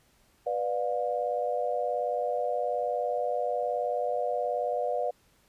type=chord; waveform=sine; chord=B diminished; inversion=none; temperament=just; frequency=493.9 / 592.7 / 711.2 Hz; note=B4 / D5 / F5; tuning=0 / +16 / +31 cents; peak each=-31 dBFS; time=0.46-5.11 s; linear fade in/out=10 ms; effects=pink hiss -65 dBFS RMS until 5.48 s + resampled to 32000 Hz